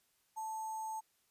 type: tone with sample-and-hold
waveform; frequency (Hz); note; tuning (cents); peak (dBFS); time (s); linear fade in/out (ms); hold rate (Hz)
sine; 880; A5; 0; -38; 0.36-1.01; 20; 7350
effects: white hiss -75 dBFS RMS until 1.3 s + resampled to 32000 Hz